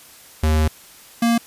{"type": "tone pair in turn", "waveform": "square", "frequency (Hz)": [77.78, 233.1], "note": ["D#2", "A#3"], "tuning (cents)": [0, 0], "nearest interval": "octave + perfect fifth", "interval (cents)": 1900, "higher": "second", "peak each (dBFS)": -15, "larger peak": "neither", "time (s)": [[0.43, 0.68], [1.22, 1.38]], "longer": "first", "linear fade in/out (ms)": 5, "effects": ["white hiss -45 dBFS RMS until 1.46 s", "resampled to 32000 Hz"]}